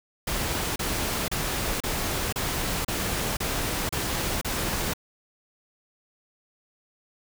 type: noise bursts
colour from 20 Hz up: pink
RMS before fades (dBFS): -28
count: 9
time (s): 0.27-4.936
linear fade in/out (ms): 5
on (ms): 490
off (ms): 32
effects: none